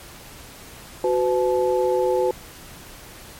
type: tone cluster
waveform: sine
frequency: 368.9 / 504 / 865 Hz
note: F#4 / B4 / A5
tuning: -5 / +35 / -30 cents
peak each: -21 / -20 / -26 dBFS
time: 1.04-2.31 s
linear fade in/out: 2 ms
effects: pink hiss -42 dBFS RMS until 3.39 s + MP3 64 kbps